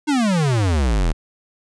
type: exponential sweep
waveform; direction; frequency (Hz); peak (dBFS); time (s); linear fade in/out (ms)
square; down; 311.1 to 37.04; -16; 0.07-1.13; 20
effects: resampled to 22050 Hz